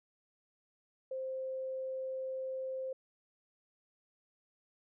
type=tone; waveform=sine; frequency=524 Hz; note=C5; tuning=2 cents sharp; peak=-36 dBFS; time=1.11-2.93 s; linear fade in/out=5 ms; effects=none